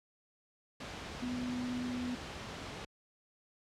sine tone in noise, 247.8 Hz, B3, 6 cents sharp, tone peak -35 dBFS, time 1.22-2.15 s, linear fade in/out 5 ms, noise pink, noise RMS -43 dBFS, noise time 0.8-2.85 s, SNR +5 dB, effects high-pass 60 Hz 12 dB/octave + low-pass 5000 Hz 12 dB/octave

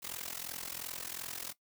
white noise with amplitude modulation, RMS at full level -38 dBFS, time 0.02-1.53 s, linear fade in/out 20 ms, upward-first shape sine, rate 42.8 Hz, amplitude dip 90%, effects noise-tail reverb RT60 0.1 s tail -17 dB re dry

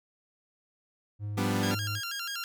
triangle tone, 103.83 Hz, G#2, in tune, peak -30 dBFS, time 1.19-2.01 s, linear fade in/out 50 ms
sawtooth chord, G dominant seventh, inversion third, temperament equal, 174.61 / 196 / 246.9 / 293.7 Hz, F3 / G3 / B3 / D4, 0 / 0 / 0 / 0 cents, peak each -33 / -27 / -28 / -30 dBFS, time 1.37-1.75 s, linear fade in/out 10 ms
15% pulse tone with vibrato, 1499 Hz, F#6, 22 cents sharp, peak -27 dBFS, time 1.63-2.44 s, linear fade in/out 0 ms, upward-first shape square, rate 6.2 Hz, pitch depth 140 cents each way
effects none

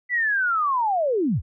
sine linear sweep, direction down, 2000 to 51.4 Hz, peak -19 dBFS, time 0.09-1.42 s, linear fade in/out 50 ms, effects none

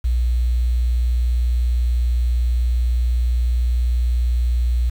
sine tone with quantisation, 60.2 Hz, B1, 44 cents flat, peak -15 dBFS, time 0.04-4.9 s, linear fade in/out 10 ms, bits 7, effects none

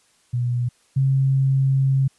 sine tone pair in turn, 122 / 134.78 Hz, B2 / C#3, -21 / -48 cents, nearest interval major second, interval 173 cents, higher second, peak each -19 / -15 dBFS, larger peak second, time 0.33-0.69 / 0.96-2.08 s, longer second, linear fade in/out 10 ms, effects white hiss -60 dBFS RMS until 2.18 s + resampled to 24000 Hz

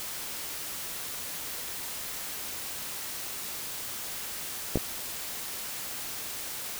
clicks, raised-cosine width 2 ms, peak -11 / -15 dBFS, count 2, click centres 4.757 / 4.773 s, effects white hiss -37 dBFS RMS until 6.79 s

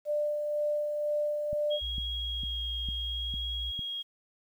sine tone with tremolo, 594 Hz, D5, 20 cents sharp, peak -26 dBFS, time 0.05-1.8 s, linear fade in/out 50 ms, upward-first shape sine, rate 2 Hz, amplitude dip 35%
click train, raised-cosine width 5 ms, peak -28 dBFS, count 6, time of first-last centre 1.53-3.792 s, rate 2.21 Hz
sine tone with vibrato, 3278 Hz, G#7, 23 cents flat, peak -33 dBFS, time 1.7-4.03 s, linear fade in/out 20 ms, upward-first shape sine, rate 0.68 Hz, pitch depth 10 cents each way
sine tone, 58.7 Hz, A#1, 13 cents sharp, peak -35 dBFS, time 1.81-3.72 s, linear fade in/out 20 ms
effects 10-bit

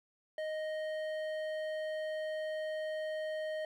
sine tone with hard clipping, 622.3 Hz, D#5, in tune, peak -37 dBFS, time 0.38-3.65 s, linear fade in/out 2 ms, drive 10 dB, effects none

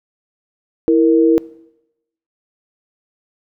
sine tone pair together, 328.7 / 464.9 Hz, E4 / A#4, -5 / -5 cents, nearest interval tritone, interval 600 cents, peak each -11 / -13 dBFS, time 0.88-1.38 s, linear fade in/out 0 ms, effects noise-tail reverb RT60 0.9 s tail -22 dB re dry

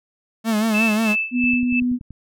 45% pulse tone with vibrato, 218.2 Hz, A3, 14 cents flat, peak -17 dBFS, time 0.44-1.16 s, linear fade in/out 50 ms, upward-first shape sine, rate 5.6 Hz, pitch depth 71 cents each way
sine tone with tremolo, 2632 Hz, E7, 3 cents flat, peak -17 dBFS, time 0.74-1.8 s, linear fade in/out 5 ms, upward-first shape sine, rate 3 Hz, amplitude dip 90%
sine tone, 246.9 Hz, B3, in tune, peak -17 dBFS, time 1.31-1.99 s, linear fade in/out 50 ms
click train, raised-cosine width 5 ms, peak -25 dBFS, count 8, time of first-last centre 1.44-2.107 s, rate 10.5 Hz
effects none

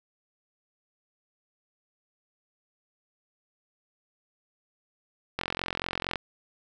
click train, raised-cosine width 0.3 ms, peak -13 dBFS, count 35, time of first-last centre 5.39-6.157 s, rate 44.3 Hz, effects none

